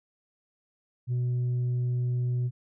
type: tone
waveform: sine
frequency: 123.47 Hz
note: B2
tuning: in tune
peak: -22 dBFS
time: 1.07-2.51 s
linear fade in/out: 50 ms
effects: tanh soft clip ceiling -24 dBFS